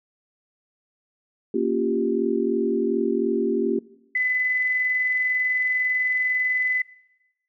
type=chord; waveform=sine; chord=G half-diminished seventh; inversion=first; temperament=equal; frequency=233.1 / 277.2 / 349.2 / 392 Hz; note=Bb3 / Db4 / F4 / G4; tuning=0 / 0 / 0 / 0 cents; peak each=-26 / -28 / -25 / -24 dBFS; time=1.54-3.79 s; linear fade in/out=5 ms
type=tone with tremolo; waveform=sine; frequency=2009 Hz; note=B6; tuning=29 cents sharp; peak=-19 dBFS; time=4.15-6.82 s; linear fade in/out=5 ms; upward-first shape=square; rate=20 Hz; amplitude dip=25%
effects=noise-tail reverb RT60 1.0 s tail -21 dB re dry